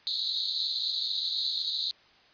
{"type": "band-pass noise", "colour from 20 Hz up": "white", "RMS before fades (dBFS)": -31, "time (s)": [0.07, 1.91], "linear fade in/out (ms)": 0, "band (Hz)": [3800, 4300], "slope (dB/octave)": 96, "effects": ["white hiss -59 dBFS RMS until 2.33 s", "resampled to 11025 Hz"]}